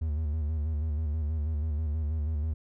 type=tone with vibrato; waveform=triangle; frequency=76.7 Hz; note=D#2; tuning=24 cents flat; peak=-25 dBFS; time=0.01-2.54 s; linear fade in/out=10 ms; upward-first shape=square; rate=6.2 Hz; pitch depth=65 cents each way; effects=none